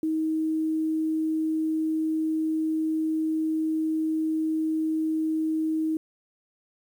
sine tone, 316.1 Hz, D#4, 27 cents sharp, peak -23 dBFS, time 0.03-5.97 s, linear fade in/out 2 ms, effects 9-bit

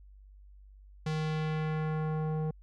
square tone with low-pass filter sweep, 155.8 Hz, D#3, 3 cents sharp, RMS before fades -32 dBFS, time 1.06-2.51 s, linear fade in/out 5 ms, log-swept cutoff 5600 to 650 Hz, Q 1, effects added 49 Hz sine -51 dBFS peak until 2.62 s

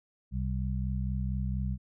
harmonic tone, 64.3 Hz, C2, 30 cents flat, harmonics 1 / 2 / 3, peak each -31 / -34 / -36 dBFS, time 0.31-1.78 s, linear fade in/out 50 ms, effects none

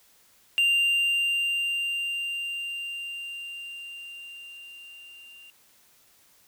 triangle tone with level ramp, 2786 Hz, F7, 5 cents flat, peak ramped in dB -17 to -45 dBFS, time 0.58-5.5 s, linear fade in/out 0 ms, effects white hiss -60 dBFS RMS until 6.47 s

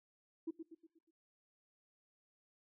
sine tone with echo, 326.8 Hz, E4, 15 cents flat, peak -36 dBFS, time 0.47-0.51 s, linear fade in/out 10 ms, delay 120 ms, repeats 5, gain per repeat -7 dB, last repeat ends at 1.11 s, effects noise-tail reverb RT60 0.4 s tail -23 dB re dry + tanh soft clip ceiling -33 dBFS

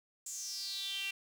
sawtooth tone with high-pass filter sweep, 392 Hz, G4, in tune, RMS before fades -40 dBFS, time 0.26-1.11 s, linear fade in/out 5 ms, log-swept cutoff 7400 to 2600 Hz, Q 7.1, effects none

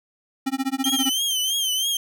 square tone with tremolo, 267.5 Hz, C4, 38 cents sharp, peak -20 dBFS, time 0.46-1.1 s, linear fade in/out 10 ms, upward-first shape sine, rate 15 Hz, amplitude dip 100%
sawtooth tone with vibrato, 3130 Hz, G7, 3 cents flat, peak -18 dBFS, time 0.84-1.97 s, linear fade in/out 2 ms, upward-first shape triangle, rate 3.1 Hz, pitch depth 99 cents each way
effects none

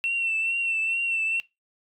sine tone with vibrato, 2700 Hz, E7, 41 cents sharp, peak -22 dBFS, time 0.04-1.4 s, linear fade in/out 0 ms, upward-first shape triangle, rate 2.3 Hz, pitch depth 46 cents each way, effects noise-tail reverb RT60 0.2 s tail -19 dB re dry + tanh soft clip ceiling -19 dBFS

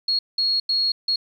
sine tone bursts at uneven times, 4308 Hz, C8, 50 cents sharp, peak -18 dBFS, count 4, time 0.08-0.19 / 0.38-0.6 / 0.69-0.92 / 1.08-1.16 s, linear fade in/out 5 ms, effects 9-bit

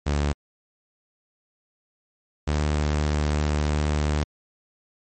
sawtooth tone pair in turn, 72.7 / 74.79 Hz, D2 / D2, -17 / +32 cents, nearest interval unison, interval 49 cents, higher second, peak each -17 dBFS, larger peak neither, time 0.06-0.33 / 2.47-4.24 s, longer second, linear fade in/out 10 ms, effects MP3 32 kbps

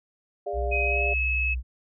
sine chord, D diminished, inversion second, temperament equal with one note detuned, 407.2 / 587.3 / 698.5 Hz, Ab4 / D5 / F5, -34 / 0 / 0 cents, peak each -32 dBFS, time 0.46-1.14 s, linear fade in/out 10 ms
sine tone, 62 Hz, B1, 7 cents sharp, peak -26 dBFS, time 0.53-1.63 s, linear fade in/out 50 ms
sine tone with pitch glide, 2522 to 2581 Hz, D#7 to E7, +23 to -37 cents, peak -24 dBFS, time 0.71-1.55 s, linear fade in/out 20 ms, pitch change +40 cents, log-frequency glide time 0.83-1.04 s
effects none

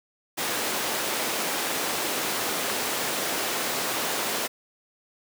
pink high-pass noise, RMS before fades -28 dBFS, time 0.37-4.48 s, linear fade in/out 20 ms, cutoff 340 Hz, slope 12 dB/octave, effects none

